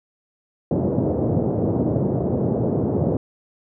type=band-pass noise; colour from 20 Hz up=pink; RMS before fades=-21 dBFS; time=0.71-3.17 s; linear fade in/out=2 ms; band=100 to 570 Hz; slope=24 dB/octave; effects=none